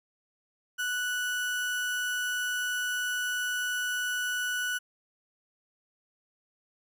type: tone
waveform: 35% pulse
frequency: 1479 Hz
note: F#6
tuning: 1 cent flat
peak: -27 dBFS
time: 0.78-4.79 s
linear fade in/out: 20 ms
effects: none